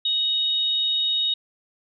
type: tone pair together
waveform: sine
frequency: 2960 / 3742 Hz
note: F#7 / A#7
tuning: 0 / +6 cents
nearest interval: major third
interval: 406 cents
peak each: -32 / -20 dBFS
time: 0.05-1.34 s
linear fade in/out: 5 ms
effects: none